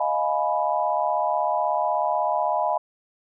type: chord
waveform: sine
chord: F half-diminished seventh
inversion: third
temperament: equal with one note detuned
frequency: 622.3 / 698.5 / 841.7 / 987.8 Hz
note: Eb5 / F5 / Ab5 / Cb6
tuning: 0 / 0 / +23 / 0 cents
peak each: -26 dBFS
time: 0-2.78 s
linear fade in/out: 5 ms
effects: none